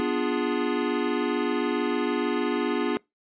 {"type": "chord", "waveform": "square", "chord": "B diminished seventh", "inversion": "none", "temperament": "equal", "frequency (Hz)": [246.9, 293.7, 349.2, 415.3], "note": ["B3", "D4", "F4", "Ab4"], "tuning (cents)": [0, 0, 0, 0], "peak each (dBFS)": -30, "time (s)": [0, 2.97], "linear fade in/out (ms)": 0, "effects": ["noise-tail reverb RT60 0.2 s tail -25 dB re dry", "resampled to 8000 Hz"]}